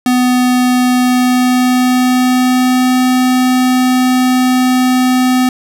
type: tone with pitch glide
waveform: square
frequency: 250 to 253.8 Hz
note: B3 to B3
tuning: +21 to +47 cents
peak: -9 dBFS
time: 0.06-5.49 s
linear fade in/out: 2 ms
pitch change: +26 cents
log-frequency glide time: 1.02-2.98 s
effects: none